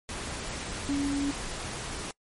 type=tone in noise; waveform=sine; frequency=281.9 Hz; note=C#4; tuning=29 cents sharp; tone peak=-26 dBFS; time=0.89-1.31 s; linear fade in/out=0 ms; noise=pink; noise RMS=-36 dBFS; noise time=0.09-2.11 s; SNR=+7 dB; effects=noise-tail reverb RT60 0.1 s tail -24 dB re dry + MP3 48 kbps